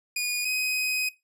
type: tone pair in turn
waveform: sawtooth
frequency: 2453 / 2512 Hz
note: D#7 / D#7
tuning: -25 / +16 cents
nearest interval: unison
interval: 41 cents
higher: second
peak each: -22 dBFS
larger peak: neither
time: 0.16-0.45 / 0.45-1.09 s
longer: second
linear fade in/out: 5 ms
effects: noise-tail reverb RT60 0.2 s tail -17 dB re dry + resampled to 32000 Hz